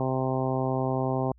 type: harmonic tone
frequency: 130.81 Hz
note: C3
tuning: in tune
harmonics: 1 / 2 / 3 / 4 / 5 / 6 / 7 / 8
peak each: -29 / -31 / -32 / -34 / -33 / -34 / -37 / -39 dBFS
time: 0-1.32 s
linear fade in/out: 2 ms
effects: added 60 Hz sine -54 dBFS peak until 1.38 s